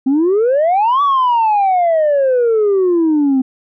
sine exponential two-way sweep, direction up then down, 256.2 to 1160 to 256.2 Hz, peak -8 dBFS, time 0.06-3.42 s, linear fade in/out 10 ms, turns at 1.02 s, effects tanh soft clip ceiling -8 dBFS

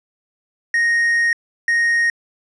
triangle tone pair in turn, 1864.7 / 1864.7 Hz, A#6 / A#6, 0 / 0 cents, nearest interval unison, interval 0 cents, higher neither, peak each -12 dBFS, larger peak neither, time 0.74-1.33 / 1.68-2.1 s, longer first, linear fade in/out 2 ms, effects resampled to 24000 Hz

